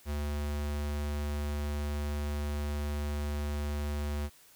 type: tone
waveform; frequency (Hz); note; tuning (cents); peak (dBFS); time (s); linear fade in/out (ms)
square; 73.42; D2; 0; -32; 0.05-4.3; 50
effects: white hiss -59 dBFS RMS until 4.55 s